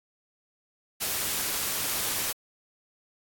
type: noise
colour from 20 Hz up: white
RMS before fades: -29 dBFS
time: 1-2.33 s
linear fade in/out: 20 ms
effects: AAC 64 kbps